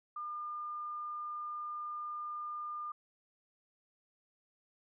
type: tone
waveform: sine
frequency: 1206 Hz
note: D6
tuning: 46 cents sharp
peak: -38 dBFS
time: 0.16-2.92 s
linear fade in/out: 5 ms
effects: none